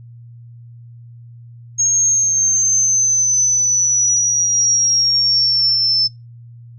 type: linear sweep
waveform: sine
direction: down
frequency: 6540 to 5274 Hz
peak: -12 dBFS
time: 1.78-6.08 s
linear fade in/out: 20 ms
effects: noise-tail reverb RT60 0.2 s tail -21 dB re dry + added 118 Hz sine -36 dBFS peak until 6.78 s